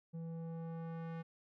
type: tone with low-pass filter sweep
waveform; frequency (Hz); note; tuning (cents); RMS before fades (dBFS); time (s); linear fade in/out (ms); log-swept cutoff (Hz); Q
square; 164.81; E3; 0; -44; 0.13-1.23; 20; 370 to 2000; 0.86
effects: none